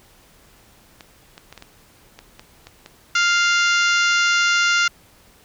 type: clicks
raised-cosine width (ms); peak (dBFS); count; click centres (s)
0.2; -21; 9; 1.008 / 1.379 / 1.526 / 1.577 / 1.624 / 2.19 / 2.395 / 2.67 / 2.861
type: harmonic tone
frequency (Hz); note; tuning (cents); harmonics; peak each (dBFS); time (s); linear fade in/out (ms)
698.5; F5; 0; 2 / 3 / 4 / 5 / 6 / 7 / 8 / 9 / 10; -17 / -23 / -23 / -29 / -29 / -30 / -30 / -31 / -34; 3.15-4.88; 5
effects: pink hiss -52 dBFS RMS until 5.44 s